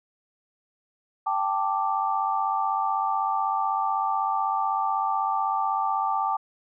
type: chord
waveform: sine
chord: G suspended second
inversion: none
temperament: equal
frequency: 784 / 880 / 1174.7 Hz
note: G5 / A5 / D6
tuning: 0 / 0 / 0 cents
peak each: -27 dBFS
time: 1.26-6.37 s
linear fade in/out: 10 ms
effects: none